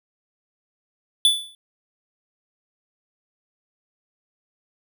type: tone with exponential decay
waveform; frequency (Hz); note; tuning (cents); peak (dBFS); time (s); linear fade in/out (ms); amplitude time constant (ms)
square; 3472; A7; -24; -11; 1.25-1.55; 1; 65
effects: none